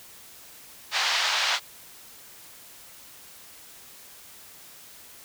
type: band-pass noise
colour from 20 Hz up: white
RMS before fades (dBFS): -25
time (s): 0.91-1.6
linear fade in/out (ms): 50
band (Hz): 710 to 4900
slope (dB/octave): 24
effects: white hiss -48 dBFS RMS until 5.24 s